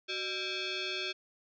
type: tone with frequency modulation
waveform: sine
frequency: 373.1 Hz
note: F#4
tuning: 14 cents sharp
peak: -33 dBFS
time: 0.08-1.13 s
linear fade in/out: 20 ms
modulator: 981 Hz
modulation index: 4.3
effects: none